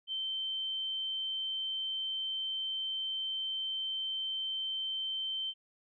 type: tone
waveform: sine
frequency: 3105 Hz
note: G7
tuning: 17 cents flat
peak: -33 dBFS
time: 0.07-5.54 s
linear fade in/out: 50 ms
effects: none